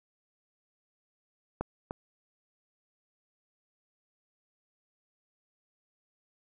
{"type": "clicks", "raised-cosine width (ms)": 1, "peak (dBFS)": [-17, -21], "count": 2, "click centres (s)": [1.61, 1.909], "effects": []}